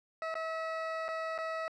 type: tone with dropouts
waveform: 20% pulse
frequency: 646 Hz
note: E5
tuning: 35 cents flat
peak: -29 dBFS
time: 0.22-1.68 s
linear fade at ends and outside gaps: 1 ms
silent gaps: 0.342-0.353 / 1.082-1.087 / 1.379-1.386 s
effects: low-pass 3000 Hz 12 dB/octave